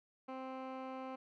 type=tone with low-pass filter; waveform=15% pulse; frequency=261.6 Hz; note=C4; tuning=in tune; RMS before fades=-45 dBFS; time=0.28-1.16 s; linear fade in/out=10 ms; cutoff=1800 Hz; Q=1; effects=none